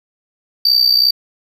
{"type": "tone with amplitude modulation", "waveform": "triangle", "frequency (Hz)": 4634, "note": "D8", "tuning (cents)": -24, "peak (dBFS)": -5, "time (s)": [0.65, 1.11], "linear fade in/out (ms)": 5, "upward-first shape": "sine", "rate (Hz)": 62.6, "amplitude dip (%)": 75, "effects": []}